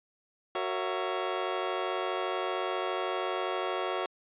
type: chord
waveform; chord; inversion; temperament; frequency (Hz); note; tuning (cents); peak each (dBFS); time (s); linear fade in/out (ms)
25% pulse; F# dominant seventh; none; just; 370 / 462.5 / 555 / 666; F#4 / A#4 / C#5 / E5; 0 / -14 / +2 / +18; -30 / -34 / -33 / -33; 0.55-4.06; 2
effects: resampled to 8000 Hz